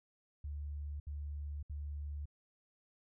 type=tone bursts; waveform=sine; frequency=73 Hz; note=D2; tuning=10 cents flat; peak=-39 dBFS; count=3; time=0.44-2.256 s; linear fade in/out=5 ms; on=560 ms; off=68 ms; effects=none